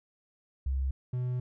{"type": "tone pair in turn", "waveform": ["sine", "triangle"], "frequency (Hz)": [66.6, 124.93], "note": ["C2", "B2"], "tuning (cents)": [31, 20], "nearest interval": "major seventh", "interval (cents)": 1089, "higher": "second", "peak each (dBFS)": -27, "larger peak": "neither", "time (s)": [[0.66, 0.91], [1.13, 1.4]], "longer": "second", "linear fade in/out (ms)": 5, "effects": []}